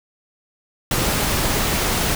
pink noise, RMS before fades -20 dBFS, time 0.91-2.15 s, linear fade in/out 2 ms, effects none

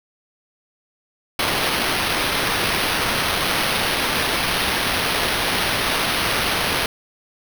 white noise with sample-and-hold, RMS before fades -21 dBFS, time 1.39-6.86 s, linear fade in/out 2 ms, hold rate 7350 Hz, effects none

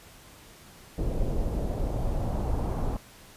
brown noise with low-pass filter sweep, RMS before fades -28 dBFS, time 0.98-2.97 s, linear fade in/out 5 ms, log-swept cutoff 540 to 920 Hz, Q 1.7, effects pink hiss -51 dBFS RMS until 3.36 s + resampled to 32000 Hz

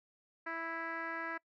10% pulse tone with low-pass filter, 329.6 Hz, E4, in tune, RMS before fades -40 dBFS, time 0.46-1.38 s, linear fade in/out 10 ms, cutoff 1800 Hz, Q 3, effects noise-tail reverb RT60 0.1 s tail -24 dB re dry

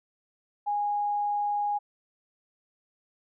sine tone, 824 Hz, G#5, 14 cents flat, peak -25 dBFS, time 0.66-1.79 s, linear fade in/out 20 ms, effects none

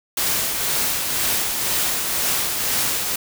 white noise with tremolo, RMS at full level -20 dBFS, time 0.17-3.16 s, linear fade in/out 5 ms, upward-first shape triangle, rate 2 Hz, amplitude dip 40%, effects none

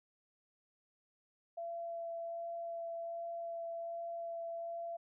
sine tone with vibrato, 675 Hz, E5, 41 cents sharp, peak -39 dBFS, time 1.57-4.97 s, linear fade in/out 10 ms, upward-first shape sine, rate 1.3 Hz, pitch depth 9 cents each way, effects none

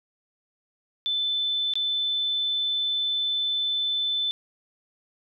sine tone with dropouts, 3520 Hz, A7, in tune, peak -23 dBFS, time 1.06-4.31 s, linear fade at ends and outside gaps 0 ms, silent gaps 1.737-1.755 s, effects none

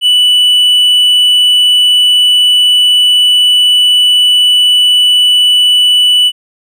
triangle tone, 2968 Hz, F#7, 5 cents sharp, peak -3 dBFS, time 0.01-6.32 s, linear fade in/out 50 ms, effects none

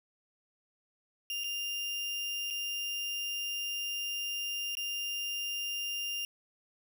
35% pulse tone with dropouts, 2800 Hz, F7, 4 cents sharp, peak -32 dBFS, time 1.3-6.25 s, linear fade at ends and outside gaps 1 ms, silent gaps 1.437-1.442 / 2.503-2.507 / 4.752-4.77 s, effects none

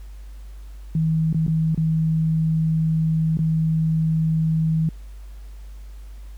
sine tone with dropouts, 160 Hz, D#3, 49 cents sharp, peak -17 dBFS, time 0.95-4.89 s, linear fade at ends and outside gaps 2 ms, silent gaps 1.328-1.345 / 1.466-1.479 / 1.747-1.776 / 3.372-3.39 s, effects added 50 Hz sine -35 dBFS peak until 6.37 s + pink hiss -56 dBFS RMS until 6.37 s

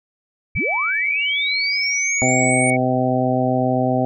sine linear sweep, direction up, 41.2 to 8870 Hz, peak -22 dBFS, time 0.55-2.7 s, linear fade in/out 0 ms
sine tone with pitch glide, 2302 to 2235 Hz, D7 to C#7, -35 to +14 cents, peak -19 dBFS, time 0.55-2.77 s, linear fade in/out 20 ms, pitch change -51 cents, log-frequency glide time 0.78-2.47 s
harmonic tone, 127.7 Hz, C3, 42 cents flat, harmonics 1 / 2 / 3 / 4 / 5 / 6, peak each -23 / -20 / -28 / -25 / -22 / -23 dBFS, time 2.22-4.05 s, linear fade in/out 0 ms
effects none

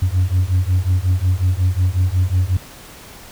sine beating tone pair, 89 / 94.5 Hz, F2 / F#2, +33 / +37 cents, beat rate 5.5 Hz, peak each -15 dBFS, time 0.02-2.57 s, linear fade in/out 5 ms, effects tanh soft clip ceiling -10 dBFS + pink hiss -39 dBFS RMS until 3.31 s

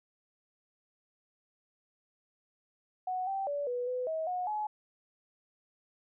sine tone with pitch steps, 739 / 778 / 575 / 490.7 / 502 / 639 / 726 / 848 Hz, F#5 / G5 / D5 / B4 / B4 / D#5 / F#5 / G#5, -2 / -13 / -37 / -11 / +28 / +46 / -33 / +36 cents, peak -31 dBFS, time 3.07-4.67 s, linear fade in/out 5 ms, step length 200 ms, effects none

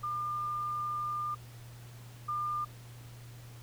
sine tone pair in turn, 1202 / 1202 Hz, D6 / D6, +40 / +40 cents, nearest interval unison, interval 0 cents, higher neither, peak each -32 / -31 dBFS, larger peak second, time 0.03-1.35 / 2.28-2.65 s, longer first, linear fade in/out 10 ms, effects added 119 Hz sine -47 dBFS peak until 3.62 s + pink hiss -56 dBFS RMS until 3.62 s

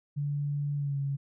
sine tone with pitch glide, 144.4 to 139.32 Hz, D3 to C#3, -29 to +9 cents, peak -28 dBFS, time 0.16-1.17 s, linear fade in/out 20 ms, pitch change -62 cents, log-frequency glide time 0.76-0.98 s, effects none

